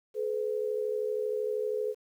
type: tone pair together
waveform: sine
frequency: 428.2 / 501 Hz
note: A4 / B4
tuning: -47 / +25 cents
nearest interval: minor third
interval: 272 cents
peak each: -30 / -33 dBFS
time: 0.14-1.95 s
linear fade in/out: 50 ms
effects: 10-bit